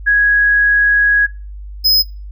sine / square tone pair in turn, 1661.2 / 5074 Hz, G#6 / D#8, 0 / +33 cents, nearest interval octave + perfect fifth, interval 1933 cents, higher second, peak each -8 dBFS, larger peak neither, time 0.06-1.27 / 1.84-2.03 s, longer first, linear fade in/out 20 ms, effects noise-tail reverb RT60 0.3 s tail -20 dB re dry + added 50 Hz sine -27 dBFS peak until 2.31 s

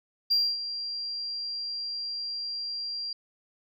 sine tone with ADSR envelope, 4752 Hz, D8, 20 cents sharp, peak -18 dBFS, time 0.3-3.13 s, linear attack 18 ms, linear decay 250 ms, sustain -13 dB, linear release 3 ms, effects tanh soft clip ceiling -18 dBFS

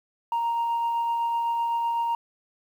sine tone with tremolo, 932.3 Hz, A#5, in tune, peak -20 dBFS, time 0.32-2.15 s, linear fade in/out 2 ms, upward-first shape sine, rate 7.9 Hz, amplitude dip 25%, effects tanh soft clip ceiling -21 dBFS + 9-bit

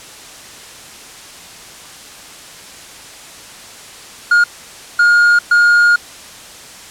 triangle tone bursts at uneven times, 1424 Hz, F6, 33 cents sharp, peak -5 dBFS, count 3, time 4.31-4.44 / 4.99-5.39 / 5.51-5.96 s, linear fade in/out 5 ms, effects white hiss -35 dBFS RMS until 6.9 s + low-pass 9000 Hz 12 dB/octave

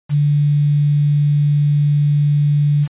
sine tone with quantisation, 146.2 Hz, D3, 7 cents flat, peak -11 dBFS, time 0.09-2.88 s, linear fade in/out 50 ms, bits 6, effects resampled to 8000 Hz

